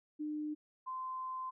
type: tone pair in turn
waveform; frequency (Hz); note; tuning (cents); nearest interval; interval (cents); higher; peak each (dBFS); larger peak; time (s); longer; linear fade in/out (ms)
sine; 302 / 1034.8; D4 / C6; +48 / -19; octave + major sixth; 2133; second; -36 / -38; first; 0.19-0.55 / 0.86-1.51; second; 20
effects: none